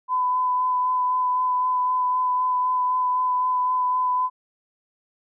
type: tone with vibrato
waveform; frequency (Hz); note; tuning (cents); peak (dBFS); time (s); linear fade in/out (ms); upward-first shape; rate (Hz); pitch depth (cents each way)
sine; 1005; B5; +30; -19; 0.08-4.3; 50; sine; 3.9; 12
effects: none